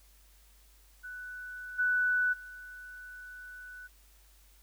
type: tone with level steps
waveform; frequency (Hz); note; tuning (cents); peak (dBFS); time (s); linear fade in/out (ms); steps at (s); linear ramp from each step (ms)
sine; 1488; F#6; +9; -40 / -25 / -44; 1.03-3.88; 20; 1.78 / 2.32; 20
effects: added 50 Hz sine -59 dBFS peak until 4.62 s + white hiss -64 dBFS RMS until 4.62 s